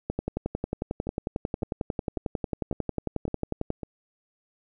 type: two click trains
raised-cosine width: 2 ms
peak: -14 / -21 dBFS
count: 41 / 6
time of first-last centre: 0.1-3.704 / 1.07-3.832 s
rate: 11.1 / 1.81 Hz
effects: none